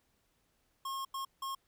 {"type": "tone bursts at uneven times", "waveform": "square", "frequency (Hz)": 1079, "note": "C#6", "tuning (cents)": -47, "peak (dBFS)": -37, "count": 3, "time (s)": [[0.85, 1.05], [1.14, 1.25], [1.42, 1.55]], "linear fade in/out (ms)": 5, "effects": ["pink hiss -75 dBFS RMS until 1.67 s"]}